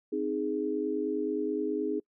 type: chord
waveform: sine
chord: Ab major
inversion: first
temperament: equal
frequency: 261.6 / 311.1 / 415.3 Hz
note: C4 / Eb4 / Ab4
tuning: 0 / 0 / 0 cents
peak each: -35 / -32 / -31 dBFS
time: 0.12-2 s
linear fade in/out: 10 ms
effects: noise-tail reverb RT60 0.1 s tail -26 dB re dry